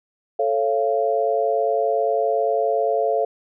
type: chord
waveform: sine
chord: A augmented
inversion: none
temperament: just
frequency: 440 / 550 / 687.5 Hz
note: A4 / C#5 / E#5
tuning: 0 / -14 / -27 cents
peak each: -22 / -23 / -21 dBFS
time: 0.39-3.25 s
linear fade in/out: 5 ms
effects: none